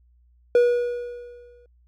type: tone with exponential decay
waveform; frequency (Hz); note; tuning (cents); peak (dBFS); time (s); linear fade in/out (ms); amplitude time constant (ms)
triangle; 483.6; B4; -36; -10; 0.55-1.66; 2; 240
effects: added 60 Hz sine -55 dBFS peak until 1.87 s